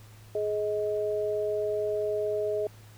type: tone pair together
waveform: sine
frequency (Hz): 420.5 / 630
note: G#4 / D#5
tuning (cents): +22 / +21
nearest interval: perfect fifth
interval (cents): 699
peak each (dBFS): -28 / -30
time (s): 0.35-2.67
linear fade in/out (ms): 2
effects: added 107 Hz sine -49 dBFS peak until 2.97 s + pink hiss -56 dBFS RMS until 2.97 s